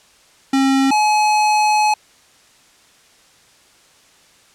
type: tone pair in turn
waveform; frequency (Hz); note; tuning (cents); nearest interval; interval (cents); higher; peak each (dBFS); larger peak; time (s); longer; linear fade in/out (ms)
square; 269.7 / 848.9; C#4 / G#5; -47 / +38; octave + minor sixth; 1985; second; -13; neither; 0.53-0.91 / 0.91-1.94; second; 5
effects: white hiss -51 dBFS RMS until 4.54 s + low-pass 8000 Hz 12 dB/octave